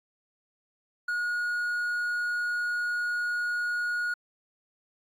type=tone; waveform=triangle; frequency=1445 Hz; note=F#6; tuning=41 cents flat; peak=-25 dBFS; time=1.08-4.14 s; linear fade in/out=5 ms; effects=AAC 64 kbps